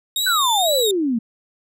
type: tone with vibrato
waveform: sawtooth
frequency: 3729 Hz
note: A#7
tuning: in tune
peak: -16 dBFS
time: 0.16-0.91 s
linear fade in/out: 2 ms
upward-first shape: sine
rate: 2.1 Hz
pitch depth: 97 cents each way
type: exponential sweep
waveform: sine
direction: down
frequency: 1568 to 217.9 Hz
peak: -17 dBFS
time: 0.26-1.19 s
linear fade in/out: 10 ms
effects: none